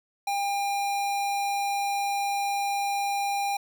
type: tone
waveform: square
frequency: 802 Hz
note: G5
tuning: 39 cents sharp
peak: -26 dBFS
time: 0.27-3.57 s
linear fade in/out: 5 ms
effects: none